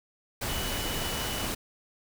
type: tone in noise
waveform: sine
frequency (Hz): 2960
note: F#7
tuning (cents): 0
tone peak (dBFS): -38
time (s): 0.48-1.47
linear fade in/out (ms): 10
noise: pink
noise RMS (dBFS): -32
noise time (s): 0.41-1.55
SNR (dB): -9
effects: none